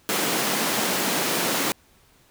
pink high-pass noise, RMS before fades -24 dBFS, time 0.09-1.72 s, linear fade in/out 0 ms, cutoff 190 Hz, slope 24 dB/octave, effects pink hiss -58 dBFS RMS until 2.3 s

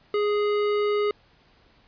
sine tone with tanh clipping, 415.3 Hz, G#4, in tune, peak -23 dBFS, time 0.14-1.11 s, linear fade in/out 2 ms, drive 18 dB, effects pink hiss -59 dBFS RMS until 1.87 s + resampled to 11025 Hz

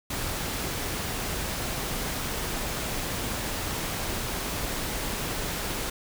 pink noise, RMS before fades -31 dBFS, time 0.1-5.9 s, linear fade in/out 5 ms, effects none

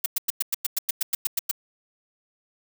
blue noise bursts, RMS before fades -23 dBFS, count 13, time 0.04-1.513 s, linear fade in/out 5 ms, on 21 ms, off 100 ms, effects none

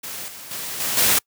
white noise with level steps, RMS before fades -32 / -38 / -30 / -24 / -17 dBFS, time 0.03-1.19 s, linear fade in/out 10 ms, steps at 0.28 / 0.51 / 0.8 / 0.97 s, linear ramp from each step 2 ms, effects noise-tail reverb RT60 0.1 s tail -26 dB re dry + high-pass 80 Hz 12 dB/octave

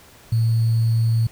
sine tone with sample-and-hold, 113.8 Hz, A#2, 41 cents flat, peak -15 dBFS, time 0.32-1.27 s, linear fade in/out 5 ms, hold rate 4410 Hz, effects pink hiss -48 dBFS RMS until 1.31 s

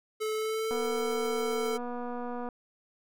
square tone with pitch glide, 433.6 to 446.3 Hz, A4 to A4, -25 to +25 cents, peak -30 dBFS, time 0.2-1.78 s, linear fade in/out 20 ms, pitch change +50 cents, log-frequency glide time 0.34-0.78 s
click train, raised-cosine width 1 ms, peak -25 dBFS, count 433, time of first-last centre 0.71-2.488 s, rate 243 Hz
effects none

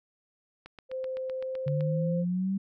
click train, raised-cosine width 0.3 ms, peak -29 dBFS, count 10, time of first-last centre 0.66-1.808 s, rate 7.84 Hz
sine tone with pitch glide, 520 to 523.6 Hz, C5 to C5, -11 to +1 cents, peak -31 dBFS, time 0.89-2.25 s, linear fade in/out 50 ms, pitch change +12 cents, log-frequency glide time 1.32-1.77 s
sine exponential sweep, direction up, 143.1 to 197.5 Hz, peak -26 dBFS, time 1.66-2.58 s, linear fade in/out 10 ms
effects none

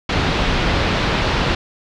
pink low-pass noise, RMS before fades -18 dBFS, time 0.09-1.55 s, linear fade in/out 5 ms, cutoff 4300 Hz, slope 24 dB/octave, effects none

